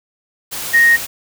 sine tone in noise, 1864.7 Hz, A#6, in tune, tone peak -7 dBFS, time 0.73-0.97 s, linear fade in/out 20 ms, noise white, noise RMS -25 dBFS, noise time 0.51-1.07 s, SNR +15 dB, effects none

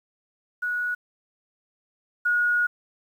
sine tone pair in turn, 1462 / 1446.9 Hz, F#6 / F#6, -21 / -39 cents, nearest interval unison, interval 18 cents, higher first, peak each -24 / -19 dBFS, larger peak second, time 0.62-0.95 / 2.25-2.67 s, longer second, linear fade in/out 10 ms, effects 9-bit

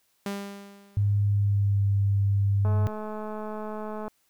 sawtooth tone with exponential decay, 200 Hz, G3, 35 cents sharp, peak -24 dBFS, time 0.26-1.28 s, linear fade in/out 2 ms, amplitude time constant 220 ms
sine tone with pitch glide, 101.9 to 99.75 Hz, G#2 to G2, -32 to +31 cents, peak -20 dBFS, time 0.97-2.87 s, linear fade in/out 0 ms, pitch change -37 cents, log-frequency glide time 1.27-1.87 s
click train, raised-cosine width 1 ms, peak -23 dBFS, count 307, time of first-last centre 2.65-4.08 s, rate 214 Hz
effects white hiss -69 dBFS RMS until 4.29 s

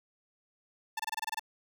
sawtooth tone bursts, 885 Hz, A5, 10 cents sharp, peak -28 dBFS, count 9, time 0.97-1.395 s, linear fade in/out 5 ms, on 25 ms, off 25 ms, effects none

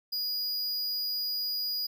square tone, 4898 Hz, D#8, 28 cents flat, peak -30 dBFS, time 0.12-1.87 s, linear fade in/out 10 ms, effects none

